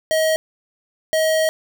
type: tone pair in turn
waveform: square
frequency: 634 / 634 Hz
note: D#5 / D#5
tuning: +32 / +32 cents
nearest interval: unison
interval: 0 cents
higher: neither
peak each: -16 dBFS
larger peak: neither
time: 0.11-0.36 / 1.13-1.49 s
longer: second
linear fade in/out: 0 ms
effects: 7-bit